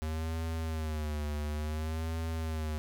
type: tone with vibrato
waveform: square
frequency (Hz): 77.78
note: D#2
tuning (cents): 0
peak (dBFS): -33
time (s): 0.02-2.78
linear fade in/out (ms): 0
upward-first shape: sine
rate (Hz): 0.57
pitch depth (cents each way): 80
effects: none